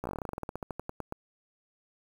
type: slowing click train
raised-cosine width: 1 ms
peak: -21 dBFS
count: 22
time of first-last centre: 0.04-1.124 s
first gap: 15 ms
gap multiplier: 1.11
effects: 8-bit